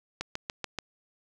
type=click train; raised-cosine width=0.2 ms; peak=-15 dBFS; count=5; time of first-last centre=0.21-0.787 s; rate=6.93 Hz; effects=none